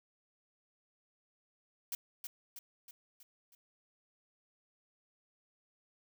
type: noise with echo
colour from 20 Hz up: blue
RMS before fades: -38 dBFS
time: 1.92-1.95 s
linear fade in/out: 2 ms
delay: 320 ms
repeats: 5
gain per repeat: -5 dB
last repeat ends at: 3.55 s
effects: none